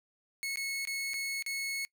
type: tone with dropouts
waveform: sawtooth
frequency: 2192 Hz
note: C#7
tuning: 20 cents flat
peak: -30 dBFS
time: 0.43-1.85 s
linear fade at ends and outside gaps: 0 ms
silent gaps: 0.558-0.572 / 0.852-0.873 / 1.135-1.141 / 1.424-1.463 s
effects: noise-tail reverb RT60 0.1 s tail -23 dB re dry